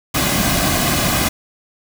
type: noise with comb filter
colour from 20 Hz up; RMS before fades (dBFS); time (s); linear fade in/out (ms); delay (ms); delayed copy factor
pink; -17; 0.14-1.29; 10; 2.2; -0.6
effects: none